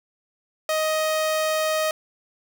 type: tone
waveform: sawtooth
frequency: 626 Hz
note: D#5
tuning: 10 cents sharp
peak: -17 dBFS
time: 0.69-1.91 s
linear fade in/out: 2 ms
effects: none